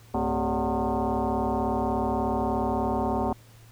sine tone with frequency modulation, 261.3 Hz, C4, 2 cents flat, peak -23 dBFS, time 0.14-3.33 s, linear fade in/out 5 ms, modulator 162 Hz, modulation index 4.4, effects added 113 Hz sine -50 dBFS peak until 3.71 s + pink hiss -56 dBFS RMS until 3.71 s

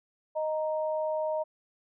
sine tone pair together, 622.2 / 932.3 Hz, D#5 / A#5, 0 / 0 cents, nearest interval perfect fifth, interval 700 cents, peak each -28 / -35 dBFS, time 0.35-1.44 s, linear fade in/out 20 ms, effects none

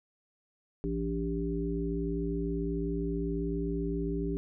harmonic tone with a mistuned harmonic, 56.5 Hz, A1, 47 cents sharp, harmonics 1 / 3 / 5 / 7, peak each -35 / -35 / -35 / -35 dBFS, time 0.84-4.37 s, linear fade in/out 0 ms, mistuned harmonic 5, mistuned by +34 cents, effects none

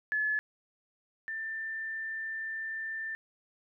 sine tone pair in turn, 1717 / 1783.2 Hz, A6 / A6, -43 / +23 cents, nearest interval minor second, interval 66 cents, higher second, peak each -27 / -34 dBFS, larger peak first, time 0.12-0.39 / 1.28-3.15 s, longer second, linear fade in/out 0 ms, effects none

